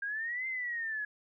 sine exponential two-way sweep, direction up then down, 1600 to 2093 to 1677 Hz, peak -33 dBFS, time 0.02-1.05 s, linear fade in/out 5 ms, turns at 0.47 s, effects none

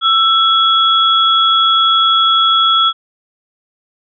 sine tone pair together, 1330 / 3351 Hz, E6 / G#7, +15 / +15 cents, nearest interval octave + major third, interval 1600 cents, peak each -11 dBFS, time 0.01-2.93 s, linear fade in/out 50 ms, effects none

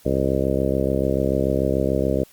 harmonic tone, 66.9 Hz, C2, 39 cents sharp, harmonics 1 / 2 / 3 / 4 / 5 / 6 / 7 / 8 / 9, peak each -27 / -27 / -27 / -27 / -27 / -27 / -27 / -27 / -27 dBFS, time 0.05-2.24 s, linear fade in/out 10 ms, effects white hiss -52 dBFS RMS until 2.32 s + Opus 48 kbps

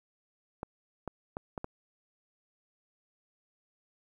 clicks, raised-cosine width 1 ms, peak -22 dBFS, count 5, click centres 0.631 / 1.077 / 1.369 / 1.578 / 1.644 s, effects 10-bit

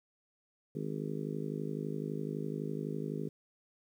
harmonic tone, 51.91 Hz, G#1, in tune, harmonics 3 / 4 / 5 / 6 / 7 / 8 / 9, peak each -39 / -42 / -42 / -47 / -44 / -42 / -49 dBFS, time 0.75-3.29 s, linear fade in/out 5 ms, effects 11-bit

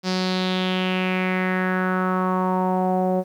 sawtooth tone with low-pass filter sweep, 185 Hz, F#3, in tune, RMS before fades -22 dBFS, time 0.03-3.24 s, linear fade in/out 50 ms, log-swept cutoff 5100 to 610 Hz, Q 3.9, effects 9-bit

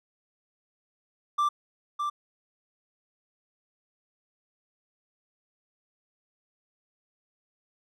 triangle tone with echo, 1177 Hz, D6, 3 cents sharp, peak -20 dBFS, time 1.38-1.49 s, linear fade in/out 10 ms, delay 610 ms, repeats 1, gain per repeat -5 dB, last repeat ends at 2.1 s, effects none

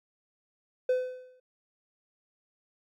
triangle tone with exponential decay, 507 Hz, B4, 45 cents sharp, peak -18 dBFS, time 0.89-1.4 s, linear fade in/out 5 ms, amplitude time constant 110 ms, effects tanh soft clip ceiling -14 dBFS + MP3 64 kbps

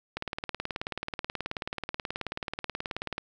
click train, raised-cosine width 0.3 ms, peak -16 dBFS, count 57, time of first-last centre 0.17-3.181 s, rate 18.6 Hz, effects none

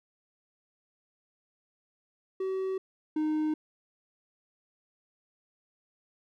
triangle tone pair in turn, 380 / 308.3 Hz, F#4 / D#4, +46 / -16 cents, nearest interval major third, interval 362 cents, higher first, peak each -27 / -24 dBFS, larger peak second, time 2.4-2.78 / 3.16-3.54 s, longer neither, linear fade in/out 5 ms, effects none

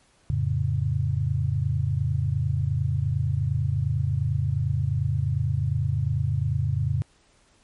sine chord, F augmented, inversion none, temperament equal, 87.31 / 110 / 138.59 Hz, F2 / A2 / C#3, 0 / 0 / 0 cents, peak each -27 / -26 / -25 dBFS, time 0.3-7.02 s, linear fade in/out 0 ms, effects pink hiss -61 dBFS RMS until 7.63 s + MP3 48 kbps

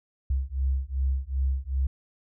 sine beating tone pair, 65.41 / 68.01 Hz, C2 / C#2, 0 / -32 cents, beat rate 2.6 Hz, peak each -27 dBFS, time 0.3-1.87 s, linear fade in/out 5 ms, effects none

